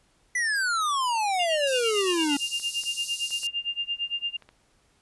square exponential sweep, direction down, 2010 to 278 Hz, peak -24 dBFS, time 0.35-2.37 s, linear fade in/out 5 ms
sine tone with tremolo, 2803 Hz, F7, 6 cents sharp, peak -24 dBFS, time 1.39-4.37 s, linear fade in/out 10 ms, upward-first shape sine, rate 8.8 Hz, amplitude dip 95%
pink high-pass noise, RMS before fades -35 dBFS, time 1.67-3.47 s, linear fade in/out 2 ms, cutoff 4400 Hz, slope 48 dB/octave
clicks, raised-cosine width 0.3 ms, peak -33 dBFS, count 6, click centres 2.598 / 2.836 / 3.307 / 3.433 / 4.423 / 4.49 s
effects pink hiss -65 dBFS RMS until 5.01 s + resampled to 24000 Hz

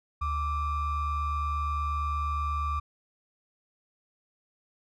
triangle ring-modulated tone, 622.3 Hz, D#5, in tune, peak -22 dBFS, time 0.21-2.8 s, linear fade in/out 10 ms, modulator 548 Hz, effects none

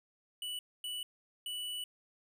square tone bursts at uneven times, 2960 Hz, F#7, in tune, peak -38 dBFS, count 3, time 0.42-0.59 / 0.84-1.03 / 1.46-1.84 s, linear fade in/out 2 ms, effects none

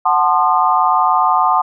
sine chord, F# diminished seventh, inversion none, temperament equal with one note detuned, 740 / 880 / 1046.5 / 1216.8 Hz, F#5 / A5 / C6 / Eb6, 0 / 0 / 0 / -39 cents, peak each -16 dBFS, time 0.05-1.62 s, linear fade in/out 10 ms, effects none

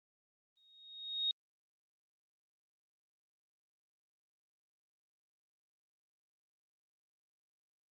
sine tone with exponential growth, 3738 Hz, A#7, 4 cents sharp, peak -29 dBFS, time 0.57-1.31 s, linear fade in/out 1 ms, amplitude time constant 160 ms, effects Opus 32 kbps

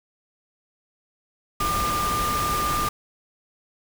sine tone in noise, 1199 Hz, D6, 36 cents sharp, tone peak -23 dBFS, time 1.6-2.89 s, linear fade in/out 5 ms, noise pink, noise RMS -28 dBFS, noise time 1.6-2.89 s, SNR +2 dB, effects none

